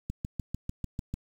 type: click train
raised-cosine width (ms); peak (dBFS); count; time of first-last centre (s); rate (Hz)
5; -20; 8; 0.1-1.14; 6.73
effects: 8-bit